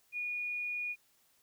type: tone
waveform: sine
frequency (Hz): 2448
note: D#7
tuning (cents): -29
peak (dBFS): -34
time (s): 0.12-0.96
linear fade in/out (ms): 50
effects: white hiss -70 dBFS RMS until 1.42 s